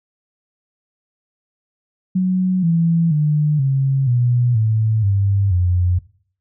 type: tone with pitch steps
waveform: sine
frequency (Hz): 185 / 166.73 / 150.27 / 135.43 / 122.05 / 110 / 99.14 / 89.35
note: F#3 / E3 / D3 / C#3 / B2 / A2 / G2 / F2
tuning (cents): 0 / +20 / +40 / -40 / -20 / 0 / +20 / +40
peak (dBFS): -13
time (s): 2.15-5.99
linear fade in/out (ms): 10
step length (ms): 480
effects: noise-tail reverb RT60 0.5 s tail -18 dB re dry